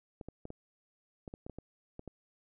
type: clicks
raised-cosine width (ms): 2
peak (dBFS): -30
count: 11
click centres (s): 0.212 / 0.286 / 0.454 / 0.504 / 1.278 / 1.339 / 1.465 / 1.497 / 1.586 / 1.994 / 2.077
effects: none